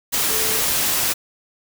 sine tone in noise, 440 Hz, A4, in tune, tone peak -30 dBFS, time 0.29-0.61 s, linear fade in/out 20 ms, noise white, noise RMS -20 dBFS, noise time 0.12-1.14 s, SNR -13 dB, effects none

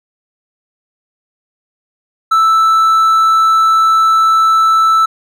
triangle tone, 1319 Hz, E6, 1 cent sharp, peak -5 dBFS, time 2.31-5.06 s, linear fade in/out 10 ms, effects none

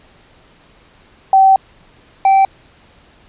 sine / triangle tone pair in turn, 770 / 776.3 Hz, G5 / G5, -31 / -17 cents, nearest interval unison, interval 14 cents, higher second, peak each -5 dBFS, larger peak neither, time 1.33-1.56 / 2.25-2.45 s, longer first, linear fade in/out 2 ms, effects pink hiss -48 dBFS RMS until 3.28 s + resampled to 8000 Hz

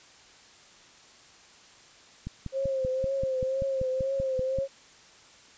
click train, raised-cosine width 5 ms, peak -22 dBFS, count 13, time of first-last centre 2.27-4.587 s, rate 5.18 Hz
sine tone with vibrato, 530 Hz, C5, 22 cents sharp, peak -26 dBFS, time 2.52-4.68 s, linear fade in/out 50 ms, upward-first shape triangle, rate 2 Hz, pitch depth 56 cents each way
effects white hiss -54 dBFS RMS until 5.57 s + resampled to 16000 Hz

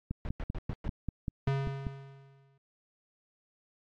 click train, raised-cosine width 5 ms, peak -21 dBFS, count 10, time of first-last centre 0.11-1.868 s, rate 5.12 Hz
brown noise bursts, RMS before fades -35 dBFS, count 5, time 0.25-0.88 s, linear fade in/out 0 ms, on 38 ms, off 110 ms
square tone with exponential decay, 137.1 Hz, C#3, 19 cents flat, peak -27 dBFS, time 1.47-2.58 s, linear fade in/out 5 ms, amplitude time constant 240 ms
effects low-pass 3000 Hz 12 dB/octave + AAC 64 kbps

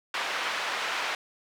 pink band-pass noise, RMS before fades -31 dBFS, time 0.14-1.15 s, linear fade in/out 2 ms, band 950 to 3300 Hz, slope 12 dB/octave, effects none

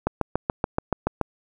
click train, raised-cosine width 1 ms, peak -7 dBFS, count 9, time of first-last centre 0.07-1.213 s, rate 7 Hz, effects none

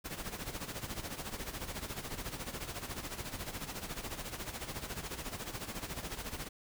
pink noise with tremolo, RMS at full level -39 dBFS, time 0.04-6.49 s, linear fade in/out 20 ms, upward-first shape sine, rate 14 Hz, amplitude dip 70%, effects none

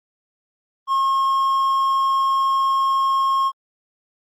triangle tone, 1079 Hz, C#6, 47 cents flat, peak -14 dBFS, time 0.87-3.52 s, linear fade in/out 50 ms, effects Opus 24 kbps

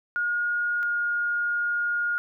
sine tone pair in turn, 1433 / 1426.1 Hz, F6 / F6, +44 / +36 cents, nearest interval unison, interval 8 cents, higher first, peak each -23 dBFS, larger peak neither, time 0.16-0.83 / 0.83-2.18 s, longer second, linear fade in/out 0 ms, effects none

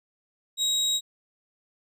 30% pulse tone, 3810 Hz, A#7, 37 cents sharp, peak -20 dBFS, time 0.57-1.01 s, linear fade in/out 50 ms, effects resampled to 32000 Hz

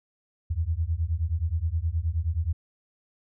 sine beating tone pair, 77.6 / 87.1 Hz, D#2 / F2, -4 / -4 cents, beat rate 9.5 Hz, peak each -27 / -27 dBFS, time 0.5-2.53 s, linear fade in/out 10 ms, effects none

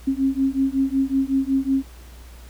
sine beating tone pair, 266.7 / 272.1 Hz, C4 / C#4, +33 / -32 cents, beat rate 5.4 Hz, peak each -21 dBFS, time 0.07-1.83 s, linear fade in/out 10 ms, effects added 60 Hz sine -40 dBFS peak until 2.49 s + pink hiss -49 dBFS RMS until 2.49 s

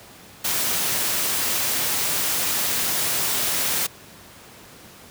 white noise, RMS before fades -23 dBFS, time 0.44-3.87 s, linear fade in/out 10 ms, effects pink hiss -45 dBFS RMS until 5.1 s + high-pass 80 Hz 12 dB/octave

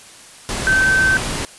sine tone in noise, 1542 Hz, G6, 29 cents flat, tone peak -12 dBFS, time 0.67-1.17 s, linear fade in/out 0 ms, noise pink, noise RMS -23 dBFS, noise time 0.49-1.45 s, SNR +8 dB, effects white hiss -41 dBFS RMS until 1.58 s + resampled to 24000 Hz

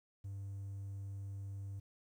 triangle tone, 98.6 Hz, G2, 11 cents sharp, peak -39 dBFS, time 0.24-1.8 s, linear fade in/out 10 ms, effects tanh soft clip ceiling -36 dBFS + 12-bit

